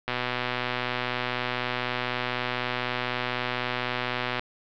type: click train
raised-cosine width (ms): 0.3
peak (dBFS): -11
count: 536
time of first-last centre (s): 0.08-4.395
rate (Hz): 124
effects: low-pass 4000 Hz 12 dB/octave